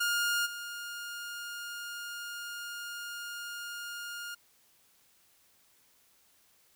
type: tone with level steps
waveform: sawtooth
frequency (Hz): 1416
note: F6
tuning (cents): +23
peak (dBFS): -24 / -35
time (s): 0-4.35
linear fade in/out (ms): 10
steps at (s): 0.45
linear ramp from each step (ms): 20
effects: white hiss -66 dBFS RMS until 6.75 s